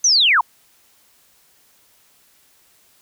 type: linear sweep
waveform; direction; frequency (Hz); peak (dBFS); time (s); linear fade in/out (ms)
sine; down; 6272 to 830.6; -11; 0.04-0.41; 5
effects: white hiss -56 dBFS RMS until 3.01 s